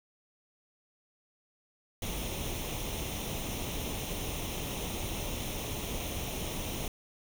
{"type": "noise with comb filter", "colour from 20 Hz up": "pink", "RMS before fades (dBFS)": -36, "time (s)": [2.02, 6.88], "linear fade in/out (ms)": 2, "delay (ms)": 0.32, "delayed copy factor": 0.65, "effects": []}